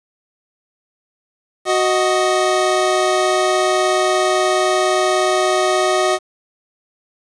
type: tone pair together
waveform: 25% pulse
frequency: 370 / 623.2 Hz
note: F#4 / D#5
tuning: 0 / +3 cents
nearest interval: major sixth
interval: 903 cents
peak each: -13 dBFS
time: 1.65-6.19 s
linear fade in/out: 50 ms
effects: resampled to 22050 Hz + 7-bit